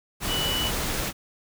sine tone in noise, 2960 Hz, F#7, in tune, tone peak -26 dBFS, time 0.27-0.72 s, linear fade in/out 50 ms, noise pink, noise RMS -28 dBFS, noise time 0.2-1.13 s, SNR -1 dB, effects none

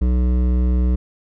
triangle tone with hard clipping, 61.8 Hz, B1, 2 cents sharp, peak -16 dBFS, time 0.01-0.96 s, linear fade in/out 10 ms, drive 16 dB, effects none

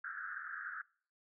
white band-pass noise, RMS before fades -44 dBFS, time 0.04-0.82 s, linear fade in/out 5 ms, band 1300 to 1700 Hz, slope 96 dB/octave, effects noise-tail reverb RT60 0.5 s tail -24 dB re dry

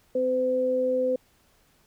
sine tone pair together, 256.9 / 510 Hz, C4 / C5, -32 / -44 cents, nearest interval octave, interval 1188 cents, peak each -31 / -22 dBFS, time 0.15-1.16 s, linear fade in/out 5 ms, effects pink hiss -63 dBFS RMS until 1.86 s

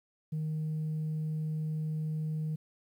sine tone, 155.56 Hz, D#3, in tune, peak -29 dBFS, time 0.32-2.56 s, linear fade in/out 10 ms, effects tanh soft clip ceiling -29 dBFS + 11-bit

